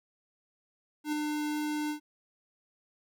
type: tone with ADSR envelope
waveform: square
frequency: 300.3 Hz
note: D4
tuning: 39 cents sharp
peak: -28 dBFS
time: 1.04-2 s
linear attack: 86 ms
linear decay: 5 ms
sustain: -3 dB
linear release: 99 ms
effects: none